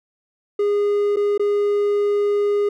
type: tone with dropouts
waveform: triangle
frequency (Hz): 410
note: G#4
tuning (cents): -22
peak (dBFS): -14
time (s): 0.59-2.69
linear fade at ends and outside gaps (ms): 5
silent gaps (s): 1.161-1.168 / 1.378-1.395
effects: none